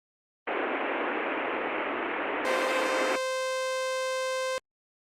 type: band-pass noise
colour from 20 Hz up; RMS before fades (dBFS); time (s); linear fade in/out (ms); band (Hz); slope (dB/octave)
pink; -30; 0.47-3.16; 5; 270 to 2700; 48
type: tone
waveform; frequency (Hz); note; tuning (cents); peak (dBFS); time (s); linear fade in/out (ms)
sawtooth; 520; C5; -11; -24; 2.45-4.58; 0
effects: low-pass 9000 Hz 12 dB/octave + Opus 24 kbps